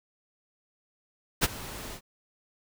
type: noise with ADSR envelope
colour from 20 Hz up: pink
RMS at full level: -20 dBFS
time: 1.41-2.01 s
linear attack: 30 ms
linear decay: 27 ms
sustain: -20 dB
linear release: 75 ms
effects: none